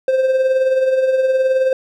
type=tone with tremolo; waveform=triangle; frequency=523.3 Hz; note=C5; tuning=in tune; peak=-8 dBFS; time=0.08-1.73 s; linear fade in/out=2 ms; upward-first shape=triangle; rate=19 Hz; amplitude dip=55%; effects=none